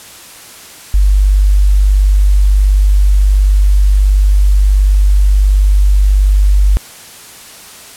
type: tone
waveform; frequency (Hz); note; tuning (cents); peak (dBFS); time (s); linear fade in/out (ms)
sine; 49.29; G1; +10; -5; 0.94-6.77; 0
effects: white hiss -34 dBFS RMS until 7.96 s + low-pass 12000 Hz 12 dB/octave